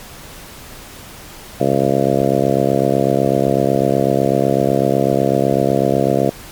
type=harmonic tone; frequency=68 Hz; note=C#2; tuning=33 cents flat; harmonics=2 / 3 / 4 / 5 / 6 / 7 / 8 / 9 / 10; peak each=-21 / -21 / -21 / -21 / -21 / -21 / -21 / -21 / -21 dBFS; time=1.6-6.3 s; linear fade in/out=5 ms; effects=pink hiss -36 dBFS RMS until 6.51 s + MP3 96 kbps